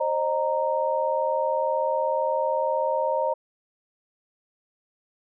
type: tone cluster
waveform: sine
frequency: 532 / 612 / 929 Hz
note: C5 / D#5 / A#5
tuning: +29 / -29 / -6 cents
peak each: -26 dBFS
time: 0-3.34 s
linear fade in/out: 10 ms
effects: none